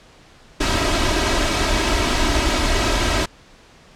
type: noise with comb filter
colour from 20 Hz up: pink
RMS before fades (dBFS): -18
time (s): 0.6-3.26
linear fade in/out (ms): 10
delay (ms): 3.1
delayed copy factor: +0.65
effects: pink hiss -48 dBFS RMS until 3.95 s + low-pass 6000 Hz 12 dB/octave